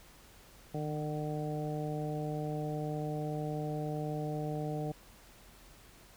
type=harmonic tone with a mistuned harmonic; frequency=150.8 Hz; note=D3; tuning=46 cents sharp; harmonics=1 / 2 / 3 / 4 / 5; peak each=-36 / -41 / -41 / -43 / -43 dBFS; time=0.74-4.92 s; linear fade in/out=5 ms; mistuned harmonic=1; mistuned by=+21 cents; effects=added 43 Hz sine -61 dBFS peak until 6.16 s + pink hiss -58 dBFS RMS until 6.16 s